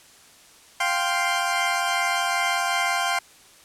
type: chord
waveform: 20% pulse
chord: F suspended second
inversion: none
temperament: equal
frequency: 698.5 / 784 / 1046.5 Hz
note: F5 / G5 / C6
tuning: 0 / 0 / 0 cents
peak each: -21 dBFS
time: 0.8-3.19 s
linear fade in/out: 5 ms
effects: white hiss -51 dBFS RMS until 3.64 s + low-pass 10000 Hz 12 dB/octave